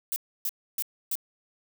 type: noise bursts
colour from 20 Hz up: violet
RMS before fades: -29 dBFS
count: 4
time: 0.12-1.154 s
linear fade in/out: 0 ms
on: 41 ms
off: 290 ms
effects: none